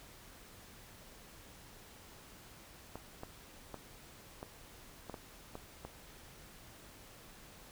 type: clicks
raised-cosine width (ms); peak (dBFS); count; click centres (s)
1; -29; 8; 2.956 / 3.234 / 3.743 / 4.429 / 5.097 / 5.142 / 5.554 / 5.85
effects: pink hiss -56 dBFS RMS until 7.71 s